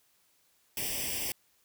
white noise with comb filter, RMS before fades -34 dBFS, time 0.77-1.32 s, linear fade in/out 2 ms, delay 0.37 ms, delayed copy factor +0.9, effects white hiss -69 dBFS RMS until 1.64 s

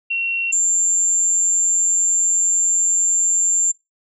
sine tone pair in turn, 2731 / 7291 Hz, F7 / A#8, -39 / -39 cents, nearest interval octave + perfect fourth, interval 1700 cents, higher second, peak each -18 / -14 dBFS, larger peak second, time 0.1-0.52 / 0.52-3.72 s, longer second, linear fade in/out 10 ms, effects noise-tail reverb RT60 0.2 s tail -20 dB re dry

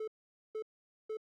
triangle tone bursts, 435.1 Hz, A4, 19 cents flat, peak -34 dBFS, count 3, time 0-1.171 s, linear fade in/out 5 ms, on 77 ms, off 470 ms, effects none

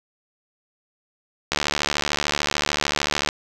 click train, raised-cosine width 0.2 ms, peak -3 dBFS, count 131, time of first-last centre 1.52-3.289 s, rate 73.5 Hz, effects none

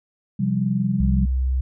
sine chord, C suspended fourth, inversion none, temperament equal, 130.81 / 174.61 / 196 Hz, C3 / F3 / G3, 0 / 0 / 0 cents, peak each -24 / -25 / -21 dBFS, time 0.39-1.26 s, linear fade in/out 10 ms
sine tone, 64.5 Hz, C2, 24 cents flat, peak -18 dBFS, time 1-1.61 s, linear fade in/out 5 ms
effects none

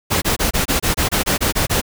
pink noise bursts, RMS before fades -17 dBFS, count 12, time 0.1-1.815 s, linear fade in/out 20 ms, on 120 ms, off 25 ms, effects none

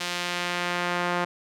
sawtooth tone with band-pass filter sweep, 176.2 Hz, F3, 16 cents sharp, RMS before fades -28 dBFS, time 0-1.25 s, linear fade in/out 10 ms, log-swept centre 3900 to 1200 Hz, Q 0.82, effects none

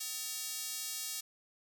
square tone with high-pass filter, 253.4 Hz, B3, 45 cents sharp, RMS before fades -40 dBFS, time 0-1.21 s, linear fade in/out 10 ms, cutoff 5500 Hz, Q 0.86, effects none

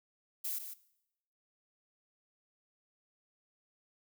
violet noise with echo, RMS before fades -37 dBFS, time 0.44-0.59 s, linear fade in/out 10 ms, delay 150 ms, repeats 1, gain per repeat -8 dB, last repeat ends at 0.74 s, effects noise-tail reverb RT60 0.8 s tail -18 dB re dry

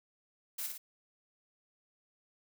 blue noise with echo, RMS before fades -38 dBFS, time 0.58-0.67 s, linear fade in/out 10 ms, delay 55 ms, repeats 2, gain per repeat -4 dB, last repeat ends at 0.78 s, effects none

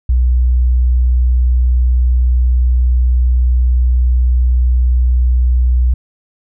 sine tone, 61.74 Hz, B1, in tune, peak -8 dBFS, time 0.09-5.94 s, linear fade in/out 5 ms, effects none

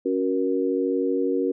sine chord, F# major, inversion second, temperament equal with one note detuned, 277.2 / 370 / 471.3 Hz, C#4 / F#4 / A#4, 0 / 0 / +19 cents, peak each -25 dBFS, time 0.05-1.52 s, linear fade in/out 10 ms, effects none

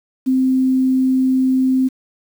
sine tone with quantisation, 260.3 Hz, C4, 9 cents flat, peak -12 dBFS, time 0.26-1.89 s, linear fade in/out 20 ms, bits 7, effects none

